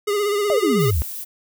square tone with vibrato, 410.7 Hz, G#4, 19 cents flat, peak -19 dBFS, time 0.07-0.91 s, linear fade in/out 10 ms, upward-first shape sine, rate 16 Hz, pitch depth 47 cents each way
sine exponential sweep, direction down, 663 to 64 Hz, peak -17 dBFS, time 0.5-1.02 s, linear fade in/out 0 ms
violet noise, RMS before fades -31 dBFS, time 0.79-1.25 s, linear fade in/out 20 ms
effects none

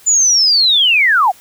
sine linear sweep, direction down, 7100 to 670 Hz, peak -8 dBFS, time 0.06-1.32 s, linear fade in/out 20 ms, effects white hiss -44 dBFS RMS until 1.4 s

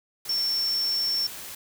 sine tone in noise, 5430 Hz, F8, 50 cents flat, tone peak -23 dBFS, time 0.29-1.27 s, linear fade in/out 5 ms, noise white, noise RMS -39 dBFS, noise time 0.25-1.55 s, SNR +13 dB, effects none

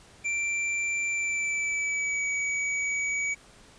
square tone with pitch glide, 2352 to 2271 Hz, D7 to C#7, +2 to +41 cents, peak -27 dBFS, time 0.24-3.35 s, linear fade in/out 20 ms, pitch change -61 cents, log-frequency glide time 1.1-2.25 s, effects pink hiss -54 dBFS RMS until 3.78 s + resampled to 22050 Hz

